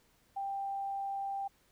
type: tone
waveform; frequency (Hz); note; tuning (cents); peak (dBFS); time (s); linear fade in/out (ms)
sine; 789; G5; +11; -34; 0.36-1.48; 10
effects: pink hiss -69 dBFS RMS until 1.71 s